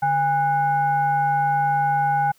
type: tone with frequency modulation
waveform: sine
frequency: 814 Hz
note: G#5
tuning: 35 cents flat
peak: -17 dBFS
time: 0.02-2.32 s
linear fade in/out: 10 ms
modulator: 669 Hz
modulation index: 0.56
effects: white hiss -59 dBFS RMS until 2.38 s